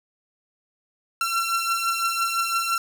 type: beating tone pair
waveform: sawtooth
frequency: 1355 / 1360.9 Hz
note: E6 / F6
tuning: +47 / -45 cents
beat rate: 5.9 Hz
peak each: -20 / -24 dBFS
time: 1.21-2.78 s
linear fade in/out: 2 ms
effects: none